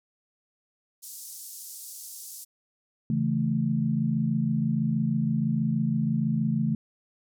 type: band-pass noise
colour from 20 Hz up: white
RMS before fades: -42 dBFS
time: 1.02-2.45 s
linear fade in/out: 20 ms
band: 5300 to 14000 Hz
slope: 24 dB/octave
type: chord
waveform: sine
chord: A major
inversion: first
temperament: equal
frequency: 138.59 / 164.81 / 220 Hz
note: C#3 / E3 / A3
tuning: 0 / 0 / 0 cents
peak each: -28 / -28 / -26 dBFS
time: 3.1-6.75 s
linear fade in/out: 2 ms
effects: none